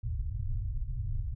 pink low-pass noise, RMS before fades -33 dBFS, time 0.03-1.35 s, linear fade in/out 10 ms, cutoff 130 Hz, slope 96 dB/octave, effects none

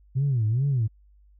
sine tone with vibrato, 123.47 Hz, B2, in tune, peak -19 dBFS, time 0.15-0.88 s, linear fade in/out 20 ms, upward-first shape sine, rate 2.4 Hz, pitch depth 250 cents each way, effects tanh soft clip ceiling -17 dBFS + added 50 Hz sine -53 dBFS peak until 1.39 s

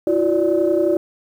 sine tone cluster, 333 / 364.2 / 583 Hz, E4 / F#4 / D5, +18 / -27 / -13 cents, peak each -18 dBFS, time 0.07-0.97 s, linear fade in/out 2 ms, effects tanh soft clip ceiling -7 dBFS + 8-bit

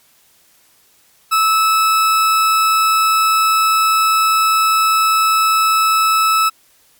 40% pulse tone, 1305 Hz, E6, 18 cents flat, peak -10 dBFS, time 1.31-6.5 s, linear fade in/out 20 ms, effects white hiss -53 dBFS RMS until 6.99 s + MP3 96 kbps

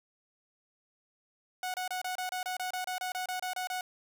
sawtooth tone bursts, 736 Hz, F#5, 9 cents flat, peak -29 dBFS, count 16, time 1.63-3.81 s, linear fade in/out 2 ms, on 110 ms, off 28 ms, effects none

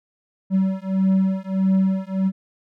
triangle beating tone pair, 190 / 191.6 Hz, F#3 / G3, +46 / -39 cents, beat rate 1.6 Hz, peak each -18 / -18 dBFS, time 0.5-2.32 s, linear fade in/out 50 ms, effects none

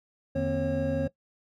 triangle tone cluster, 86 / 152.8 / 240.3 / 266.1 / 544 Hz, F2 / D#3 / B3 / C4 / C#5, -26 / -31 / -47 / +29 / -33 cents, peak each -33 / -31 / -32 / -30 / -26 dBFS, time 0.35-1.08 s, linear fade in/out 10 ms, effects noise-tail reverb RT60 0.1 s tail -19 dB re dry

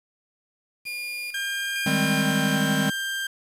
35% pulse tone with tremolo, 2421 Hz, D#7, 48 cents flat, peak -28 dBFS, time 0.85-2.57 s, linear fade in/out 20 ms, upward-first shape square, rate 1.1 Hz, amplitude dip 55%
30% pulse tone with pitch glide, 1601 to 1586.3 Hz, G6 to G6, +36 to +20 cents, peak -24 dBFS, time 1.34-3.27 s, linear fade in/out 5 ms, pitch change -16 cents, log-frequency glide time 1.91-2.47 s
square chord, Ab major seventh, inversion second, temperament equal, 155.56 / 196 / 207.7 / 261.6 Hz, Eb3 / G3 / Ab3 / C4, 0 / 0 / 0 / 0 cents, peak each -28 dBFS, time 1.86-2.9 s, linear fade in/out 5 ms
effects resampled to 32000 Hz + 8-bit

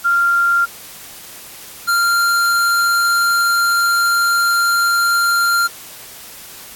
sine / square tone pair in turn, 1389 / 1389 Hz, F6 / F6, -10 / -10 cents, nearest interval unison, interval 0 cents, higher neither, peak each -11 / -13 dBFS, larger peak first, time 0.04-0.66 / 1.87-5.68 s, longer second, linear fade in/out 20 ms, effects white hiss -36 dBFS RMS until 6.75 s + AAC 64 kbps

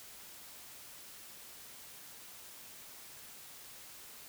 silence, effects white hiss -52 dBFS RMS until 4.28 s

